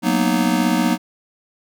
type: chord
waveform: square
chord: B major seventh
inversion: second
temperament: just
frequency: 185.21 / 231.5 / 246.9 / 308.7 Hz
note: F#3 / A#3 / B3 / D#4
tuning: +2 / -12 / 0 / -14 cents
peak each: -22 dBFS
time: 0.02-0.98 s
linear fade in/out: 50 ms
effects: none